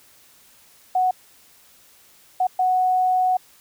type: tone bursts at uneven times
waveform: sine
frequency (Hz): 739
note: F#5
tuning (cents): -2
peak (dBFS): -16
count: 3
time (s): 0.95-1.11 / 2.4-2.47 / 2.59-3.37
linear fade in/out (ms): 5
effects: white hiss -53 dBFS RMS until 3.6 s